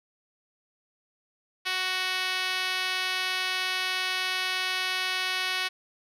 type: tone with band-pass filter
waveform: 5% pulse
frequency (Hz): 371.4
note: F#4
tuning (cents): +7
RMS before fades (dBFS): -29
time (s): 1.65-5.69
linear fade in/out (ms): 20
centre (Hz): 2700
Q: 0.59
effects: none